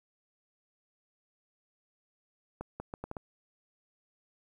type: accelerating click train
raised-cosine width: 1 ms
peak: -24 dBFS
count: 6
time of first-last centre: 2.61-3.168 s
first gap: 190 ms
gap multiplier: 0.73
effects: 10-bit